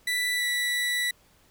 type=tone with pitch glide; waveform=30% pulse; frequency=1975.5 to 1958.5 Hz; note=B6 to B6; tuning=0 to -15 cents; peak=-22 dBFS; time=0.07-1.11 s; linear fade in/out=5 ms; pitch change=-15 cents; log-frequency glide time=0.35-0.45 s; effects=pink hiss -61 dBFS RMS until 1.5 s